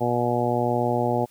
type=harmonic tone; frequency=120.9 Hz; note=B2; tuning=36 cents flat; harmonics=1 / 2 / 3 / 4 / 5 / 6 / 7; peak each=-28 / -28 / -28 / -28 / -28 / -28 / -28 dBFS; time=0-1.26 s; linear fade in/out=20 ms; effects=white hiss -57 dBFS RMS until 1.3 s